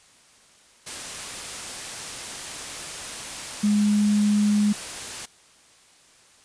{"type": "tone in noise", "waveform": "sine", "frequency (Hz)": 207.7, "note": "G#3", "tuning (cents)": 0, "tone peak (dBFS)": -17, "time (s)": [3.63, 4.73], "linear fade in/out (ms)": 10, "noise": "white", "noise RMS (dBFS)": -34, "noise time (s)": [0.86, 5.26], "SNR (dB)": 14, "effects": ["white hiss -55 dBFS RMS until 6.44 s", "resampled to 22050 Hz"]}